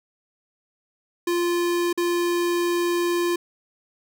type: tone with dropouts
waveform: square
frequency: 347.6 Hz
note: F4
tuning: 8 cents flat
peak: -21 dBFS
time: 1.27-3.36 s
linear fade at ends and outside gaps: 5 ms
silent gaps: 1.929-1.975 s
effects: none